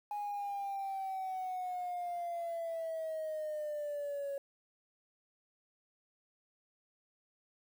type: linear sweep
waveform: sine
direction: down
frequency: 830.6 to 554.4 Hz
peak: -34 dBFS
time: 0.11-4.38 s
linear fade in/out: 2 ms
effects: tanh soft clip ceiling -34 dBFS + 10-bit